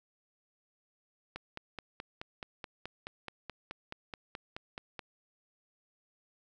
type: click train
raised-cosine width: 0.3 ms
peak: -24 dBFS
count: 18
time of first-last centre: 1.36-4.992 s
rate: 4.68 Hz
effects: none